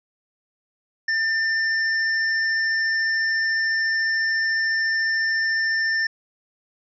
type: tone with hard clipping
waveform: sine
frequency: 1793 Hz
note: A6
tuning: 32 cents sharp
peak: -21 dBFS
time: 1.08-6.07 s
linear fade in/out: 5 ms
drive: 16 dB
effects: resampled to 16000 Hz